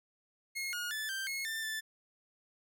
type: tone with pitch steps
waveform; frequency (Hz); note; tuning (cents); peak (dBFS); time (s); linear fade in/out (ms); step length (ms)
sawtooth; 2157 / 1437 / 1744 / 1569 / 2171 / 1786 / 1759; C#7 / F6 / A6 / G6 / C#7 / A6 / A6; -48 / +49 / -16 / +1 / -37 / +25 / -1; -32; 0.55-1.81; 20; 180
effects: none